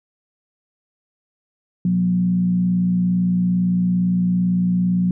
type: tone with frequency modulation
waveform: sine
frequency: 180.9 Hz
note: F#3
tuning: 39 cents flat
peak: -15 dBFS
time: 1.85-5.11 s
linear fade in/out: 2 ms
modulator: 57.7 Hz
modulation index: 0.42
effects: none